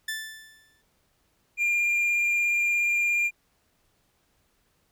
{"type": "tone with exponential decay", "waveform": "sawtooth", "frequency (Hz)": 1760, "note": "A6", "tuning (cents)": 0, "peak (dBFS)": -24, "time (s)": [0.08, 0.82], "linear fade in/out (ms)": 5, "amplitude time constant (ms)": 160}
{"type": "tone with vibrato", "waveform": "triangle", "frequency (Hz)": 2400, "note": "D7", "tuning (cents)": 37, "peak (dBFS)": -20, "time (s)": [1.57, 3.31], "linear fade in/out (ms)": 50, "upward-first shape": "square", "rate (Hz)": 17, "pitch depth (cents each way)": 8}
{"effects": ["pink hiss -69 dBFS RMS until 4.91 s"]}